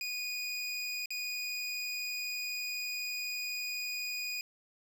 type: tone with dropouts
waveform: 25% pulse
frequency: 2468 Hz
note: D#7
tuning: 15 cents flat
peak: -31 dBFS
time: 0.01-4.41 s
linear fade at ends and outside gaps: 1 ms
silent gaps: 1.058-1.105 s
effects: none